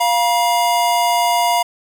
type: tone pair together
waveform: square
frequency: 698.5 / 958.4 Hz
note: F5 / A#5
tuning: 0 / +48 cents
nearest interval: perfect fourth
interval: 548 cents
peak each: -17 dBFS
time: 0-1.63 s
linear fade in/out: 10 ms
effects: none